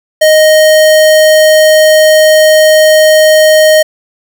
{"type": "tone", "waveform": "square", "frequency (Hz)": 622, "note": "D#5", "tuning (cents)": -1, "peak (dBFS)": -3, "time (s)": [0.21, 3.83], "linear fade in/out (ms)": 10, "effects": []}